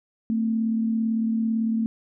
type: tone pair together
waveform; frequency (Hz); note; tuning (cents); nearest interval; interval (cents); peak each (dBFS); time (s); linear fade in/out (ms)
sine; 223.7 / 261.6; A3 / C4; +29 / 0; minor third; 271; -21 / -33; 0.3-1.86; 0
effects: none

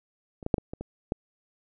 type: clicks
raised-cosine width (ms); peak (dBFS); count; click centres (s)
2; -28 / -16 / -7 / -18 / -22 / -22 / -13; 7; 0.428 / 0.464 / 0.542 / 0.582 / 0.735 / 0.81 / 1.121
effects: none

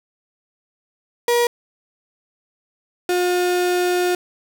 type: tone pair in turn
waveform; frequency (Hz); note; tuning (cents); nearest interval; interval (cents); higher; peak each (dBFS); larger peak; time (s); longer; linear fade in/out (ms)
35% pulse; 477.8 / 357.9; A#4 / F4; +43 / +42; perfect fourth; 501; first; -13 / -15; first; 1.28-1.47 / 3.09-4.15; second; 2
effects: none

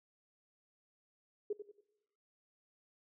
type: tone with echo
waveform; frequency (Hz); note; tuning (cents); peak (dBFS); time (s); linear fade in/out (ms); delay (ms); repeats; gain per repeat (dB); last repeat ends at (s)
sine; 415.3; G#4; 0; -33; 1.5-1.53; 5; 93; 3; -10; 1.809
effects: noise-tail reverb RT60 1.0 s tail -21 dB re dry

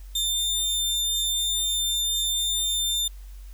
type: tone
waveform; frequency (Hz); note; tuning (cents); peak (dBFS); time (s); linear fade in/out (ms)
sawtooth; 3599; A7; +38; -20; 0.15-3.08; 5
effects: added 47 Hz sine -38 dBFS peak until 3.53 s + white hiss -57 dBFS RMS until 3.53 s

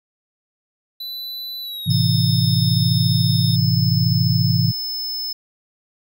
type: tone with pitch glide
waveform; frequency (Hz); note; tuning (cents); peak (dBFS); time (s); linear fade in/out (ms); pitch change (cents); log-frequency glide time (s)
square; 3986 to 3676; B7 to A#7; +15 to -25; -28; 1-3.56; 5; -140; 1.61-1.97
type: chord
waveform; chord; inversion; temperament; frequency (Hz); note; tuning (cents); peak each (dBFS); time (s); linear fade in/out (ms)
sine; A minor; none; equal; 110 / 130.81 / 164.81; A2 / C3 / E3; 0 / 0 / 0; -19; 1.86-4.72; 20
type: tone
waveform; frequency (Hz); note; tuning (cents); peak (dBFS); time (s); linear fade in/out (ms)
square; 5230; E8; -15; -24; 1.9-5.33; 5
effects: none

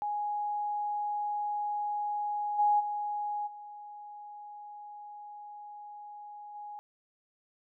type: tone with level steps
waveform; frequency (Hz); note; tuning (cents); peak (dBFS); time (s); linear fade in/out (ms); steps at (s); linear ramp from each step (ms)
sine; 830.6; G#5; 0; -30 / -22 / -31 / -43 / -40; 0.02-6.79; 0; 2.58 / 2.79 / 3.46 / 6.54; 20
effects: none

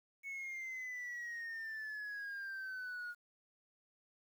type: exponential sweep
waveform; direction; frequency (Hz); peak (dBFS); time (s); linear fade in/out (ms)
sine; down; 2216 to 1432; -39; 0.23-3.15; 50
effects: tanh soft clip ceiling -40 dBFS + 11-bit

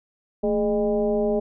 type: tone with frequency modulation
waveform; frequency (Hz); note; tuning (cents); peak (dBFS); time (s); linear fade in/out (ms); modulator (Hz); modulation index
sine; 416.6; G#4; +5; -19; 0.43-1.4; 10; 195; 1.2
effects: none

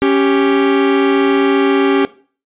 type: tone pair together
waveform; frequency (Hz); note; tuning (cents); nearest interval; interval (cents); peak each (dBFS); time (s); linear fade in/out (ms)
45% pulse; 277.2 / 392; C#4 / G4; 0 / 0; tritone; 600; -13; 0.02-2.05; 0
effects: noise-tail reverb RT60 0.4 s tail -18 dB re dry + resampled to 8000 Hz

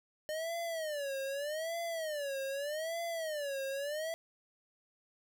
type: tone with vibrato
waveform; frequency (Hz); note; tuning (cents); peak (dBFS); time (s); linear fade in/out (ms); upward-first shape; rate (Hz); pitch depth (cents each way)
square; 605; D#5; -49; -36; 0.29-4.14; 0; sine; 0.82; 200
effects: none

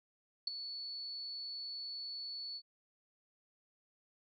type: tone with ADSR envelope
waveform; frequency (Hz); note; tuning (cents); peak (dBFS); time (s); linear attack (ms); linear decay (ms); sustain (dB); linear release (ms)
sine; 4435; C#8; 0; -29; 0.47-2.62; 5; 10; -12; 59
effects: none

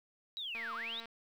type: linear two-way sweep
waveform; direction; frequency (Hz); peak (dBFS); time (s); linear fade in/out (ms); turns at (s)
sine; down then up; 3951 to 1012 to 3951; -38; 0.37-1; 0; 0.74
type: click train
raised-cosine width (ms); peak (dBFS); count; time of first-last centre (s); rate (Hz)
0.3; -33; 117; 0.55-1.057; 229
effects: 11-bit

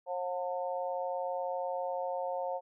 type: harmonic tone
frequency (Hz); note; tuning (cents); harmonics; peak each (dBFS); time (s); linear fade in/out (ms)
179.6; F3; +49; 3 / 4 / 5; -35 / -37 / -39; 0.06-2.61; 50
effects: none

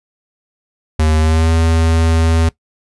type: tone with pitch glide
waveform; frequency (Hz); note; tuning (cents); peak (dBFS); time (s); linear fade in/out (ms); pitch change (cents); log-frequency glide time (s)
square; 78.1 to 81.7; D#2 to E2; +7 to -15; -11; 0.99-2.49; 5; +78; 1.18-1.5
effects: noise-tail reverb RT60 0.1 s tail -19 dB re dry + resampled to 24000 Hz

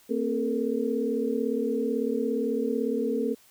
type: tone cluster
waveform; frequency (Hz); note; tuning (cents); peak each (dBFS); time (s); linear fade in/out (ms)
sine; 230.7 / 267 / 430.4 / 468.2; A#3 / C4 / A4 / A#4; -18 / +35 / -38 / +8; -30; 0.09-3.35; 20
effects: white hiss -58 dBFS RMS until 3.5 s

